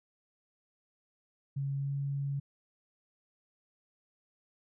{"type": "tone with pitch glide", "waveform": "sine", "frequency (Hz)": [138.5, 139.87], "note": ["C#3", "C#3"], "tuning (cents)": [-1, 16], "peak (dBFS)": -31, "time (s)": [1.56, 2.4], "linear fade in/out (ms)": 10, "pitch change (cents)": 17, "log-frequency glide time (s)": [1.76, 1.92], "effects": []}